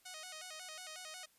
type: tone with vibrato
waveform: 5% pulse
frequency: 678 Hz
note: E5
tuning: 49 cents sharp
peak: -35 dBFS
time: 0.05-1.26 s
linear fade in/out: 10 ms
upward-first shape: square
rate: 5.5 Hz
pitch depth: 140 cents each way
effects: white hiss -70 dBFS RMS until 1.38 s + resampled to 32000 Hz